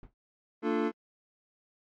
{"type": "noise with exponential decay", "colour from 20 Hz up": "brown", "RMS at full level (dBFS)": -42, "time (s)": [0.03, 0.14], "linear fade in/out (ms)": 2, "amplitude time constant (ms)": 22}
{"type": "chord", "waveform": "square", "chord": "Bb major seventh", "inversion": "none", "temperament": "equal with one note detuned", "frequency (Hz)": [227.6, 293.7, 349.2, 440], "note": ["Bb3", "D4", "F4", "A4"], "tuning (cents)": [-41, 0, 0, 0], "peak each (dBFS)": [-33, -33, -34, -33], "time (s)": [0.62, 0.92], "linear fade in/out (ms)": 50}
{"effects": ["low-pass 2000 Hz 12 dB/octave", "AAC 64 kbps"]}